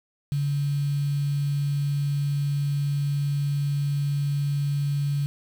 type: tone with quantisation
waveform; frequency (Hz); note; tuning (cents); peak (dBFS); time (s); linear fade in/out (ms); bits
sine; 142.8; D3; -48; -22; 0.32-5.26; 0; 7
effects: none